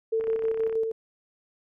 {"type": "tone with tremolo", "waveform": "sine", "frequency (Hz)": 447.4, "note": "A4", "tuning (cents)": 29, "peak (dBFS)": -22, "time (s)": [0.12, 0.92], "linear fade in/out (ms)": 10, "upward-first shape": "square", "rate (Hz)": 6.3, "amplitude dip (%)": 40}
{"type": "click train", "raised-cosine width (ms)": 0.5, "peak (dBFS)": -28, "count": 18, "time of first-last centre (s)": [0.21, 0.727], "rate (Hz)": 32.9}
{"effects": []}